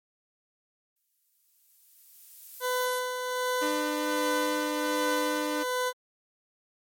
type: noise with exponential growth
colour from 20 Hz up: violet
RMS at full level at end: -35 dBFS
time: 0.96-2.99 s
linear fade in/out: 5 ms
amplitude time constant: 440 ms
type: tone with tremolo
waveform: 20% pulse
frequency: 502 Hz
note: B4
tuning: 28 cents sharp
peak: -21 dBFS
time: 2.6-5.93 s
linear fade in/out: 50 ms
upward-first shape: sine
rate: 1.3 Hz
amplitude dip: 45%
type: tone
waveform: sawtooth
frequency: 300.4 Hz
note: D4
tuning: 39 cents sharp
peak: -26 dBFS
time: 3.61-5.64 s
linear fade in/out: 20 ms
effects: MP3 64 kbps